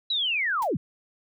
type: linear sweep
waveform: sine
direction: down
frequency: 3991 to 98.4 Hz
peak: -23 dBFS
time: 0.1-0.77 s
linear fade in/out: 5 ms
type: noise with exponential decay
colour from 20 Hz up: white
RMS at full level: -37 dBFS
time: 0.62-0.71 s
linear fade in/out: 2 ms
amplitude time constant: 18 ms
effects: none